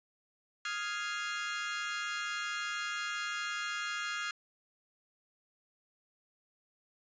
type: chord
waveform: 30% pulse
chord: F minor seventh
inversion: third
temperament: equal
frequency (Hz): 1244.5 / 1396.9 / 1661.2 / 2093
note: Eb6 / F6 / Ab6 / C7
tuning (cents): 0 / 0 / 0 / 0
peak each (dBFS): -39 / -36 / -37 / -40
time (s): 0.65-4.31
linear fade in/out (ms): 2
effects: resampled to 16000 Hz